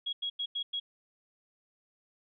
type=tone bursts at uneven times; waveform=sine; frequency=3313 Hz; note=G#7; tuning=5 cents flat; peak=-31 dBFS; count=5; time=0.06-0.13 / 0.22-0.3 / 0.39-0.46 / 0.55-0.63 / 0.73-0.8 s; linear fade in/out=10 ms; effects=none

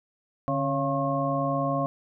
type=tone cluster; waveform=sine; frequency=144.7 / 273.3 / 555 / 690 / 1080 Hz; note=D3 / C#4 / C#5 / F5 / C#6; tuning=-25 / -24 / +2 / -21 / -45 cents; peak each=-30 dBFS; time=0.48-1.86 s; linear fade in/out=0 ms; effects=none

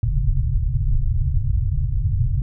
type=low-pass noise; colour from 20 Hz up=pink; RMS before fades=-19 dBFS; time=0.03-2.42 s; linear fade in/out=2 ms; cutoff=140 Hz; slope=96 dB/octave; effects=none

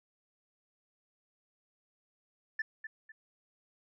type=tone with echo; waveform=sine; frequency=1760 Hz; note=A6; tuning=in tune; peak=-29 dBFS; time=2.59-2.62 s; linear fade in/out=5 ms; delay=250 ms; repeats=2; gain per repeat=-10 dB; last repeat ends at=3.12 s; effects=tanh soft clip ceiling -28 dBFS

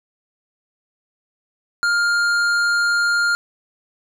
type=tone with hard clipping; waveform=sine; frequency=1406 Hz; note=F6; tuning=11 cents sharp; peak=-17 dBFS; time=1.83-3.35 s; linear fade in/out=0 ms; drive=10 dB; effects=none

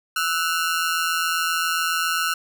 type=ring-modulated tone; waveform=sawtooth; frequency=1396.9 Hz; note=F6; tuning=in tune; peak=-14 dBFS; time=0.16-2.34 s; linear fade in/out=5 ms; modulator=83.7 Hz; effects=none

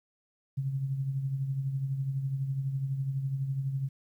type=tone with tremolo; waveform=sine; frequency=135.7 Hz; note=C#3; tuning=36 cents flat; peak=-26 dBFS; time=0.57-3.89 s; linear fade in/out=10 ms; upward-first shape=triangle; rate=12 Hz; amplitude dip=60%; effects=11-bit

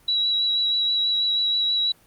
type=tone with vibrato; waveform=sine; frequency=3900 Hz; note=B7; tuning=23 cents flat; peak=-19 dBFS; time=0.08-1.92 s; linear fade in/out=5 ms; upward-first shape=sine; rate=6.2 Hz; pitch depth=15 cents each way; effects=pink hiss -56 dBFS RMS until 2.06 s + Opus 32 kbps

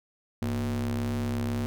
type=ring-modulated tone; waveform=square; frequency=67 Hz; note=C2; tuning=42 cents sharp; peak=-25 dBFS; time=0.42-1.66 s; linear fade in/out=0 ms; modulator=168 Hz; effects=none

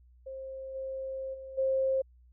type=tone with level steps; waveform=sine; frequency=531 Hz; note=C5; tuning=25 cents sharp; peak=-38 / -34 / -41 / -25 dBFS; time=0.26-2.02 s; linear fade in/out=10 ms; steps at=0.74 / 1.33 / 1.57 s; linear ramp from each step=20 ms; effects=added 61 Hz sine -56 dBFS peak until 2.32 s

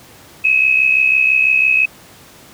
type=tone pair together; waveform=sine; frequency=2507 / 2573 Hz; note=D#7 / E7; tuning=+12 / -43 cents; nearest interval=unison; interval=45 cents; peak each=-16 / -11 dBFS; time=0.44-1.86 s; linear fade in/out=10 ms; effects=pink hiss -42 dBFS RMS until 2.53 s + high-pass 80 Hz 12 dB/octave

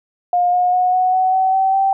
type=tone with pitch steps; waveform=sine; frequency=711 / 720.1 / 729.3 / 738.6 / 748.1 / 757.6 / 767.3 / 777.1 Hz; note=F5 / F#5 / F#5 / F#5 / F#5 / F#5 / G5 / G5; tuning=+31 / -47 / -25 / -3 / +19 / +41 / -37 / -15 cents; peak=-12 dBFS; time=0.33-1.93 s; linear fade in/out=2 ms; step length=200 ms; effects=none

